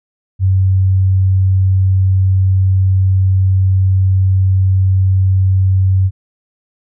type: tone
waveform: sine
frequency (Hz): 94.8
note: F#2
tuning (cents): +43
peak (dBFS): -8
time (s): 0.39-6.11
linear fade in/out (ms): 50
effects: none